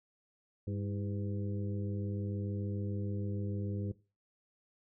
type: harmonic tone with a mistuned harmonic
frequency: 100.6 Hz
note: G2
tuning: 45 cents sharp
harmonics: 1 / 2 / 3 / 4 / 5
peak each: -35 / -41 / -45 / -47 / -49 dBFS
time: 0.67-3.92 s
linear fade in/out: 5 ms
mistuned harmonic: 3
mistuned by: +78 cents
effects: noise-tail reverb RT60 0.3 s tail -18 dB re dry